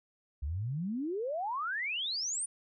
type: exponential sweep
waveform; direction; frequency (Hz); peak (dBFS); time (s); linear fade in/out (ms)
sine; up; 65.41 to 9510; -32; 0.42-2.46; 10
effects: none